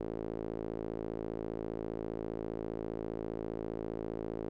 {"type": "tone with band-pass filter", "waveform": "sawtooth", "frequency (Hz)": 55, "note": "A1", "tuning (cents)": 0, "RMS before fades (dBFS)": -39, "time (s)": [0, 4.49], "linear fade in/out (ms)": 5, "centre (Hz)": 400, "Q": 2.3, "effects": []}